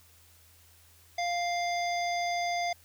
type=harmonic tone; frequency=698.5 Hz; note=F5; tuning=in tune; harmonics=1 / 3 / 5 / 7 / 9; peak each=-29 / -35 / -43 / -41 / -45 dBFS; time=1.18-2.73 s; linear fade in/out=5 ms; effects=added 84 Hz sine -61 dBFS peak until 2.84 s + white hiss -60 dBFS RMS until 2.84 s